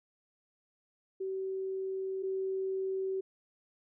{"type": "tone pair in turn", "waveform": "sine", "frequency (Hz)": [382, 382], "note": ["G4", "G4"], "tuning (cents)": [-45, -45], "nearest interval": "unison", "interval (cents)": 0, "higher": "neither", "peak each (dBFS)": [-33, -31], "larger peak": "second", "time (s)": [[1.2, 2.23], [2.23, 3.21]], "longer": "first", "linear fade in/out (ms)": 10, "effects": []}